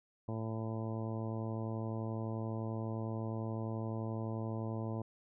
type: harmonic tone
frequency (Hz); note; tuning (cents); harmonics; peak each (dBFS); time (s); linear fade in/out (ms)
111.5; A2; +23; 1 / 2 / 3 / 4 / 5 / 6 / 7 / 8 / 9; -38 / -42 / -45 / -48 / -48 / -50 / -54 / -53 / -53; 0.28-5.02; 5
effects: none